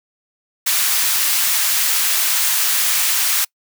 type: high-pass noise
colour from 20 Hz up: white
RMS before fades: -17 dBFS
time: 0.66-3.45 s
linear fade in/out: 10 ms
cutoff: 1200 Hz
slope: 12 dB/octave
effects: noise-tail reverb RT60 0.1 s tail -26 dB re dry